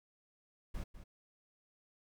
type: noise with echo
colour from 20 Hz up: brown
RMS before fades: -40 dBFS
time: 0.74-0.84 s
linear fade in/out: 10 ms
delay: 200 ms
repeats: 1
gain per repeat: -11 dB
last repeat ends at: 1.04 s
effects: none